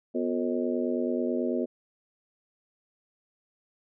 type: harmonic tone with a mistuned harmonic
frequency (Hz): 89.2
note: F2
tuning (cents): +37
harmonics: 3 / 4 / 5 / 6 / 7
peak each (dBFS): -29 / -31 / -33 / -35 / -36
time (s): 0.14-1.66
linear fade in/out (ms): 20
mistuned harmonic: 3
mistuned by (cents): -130
effects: none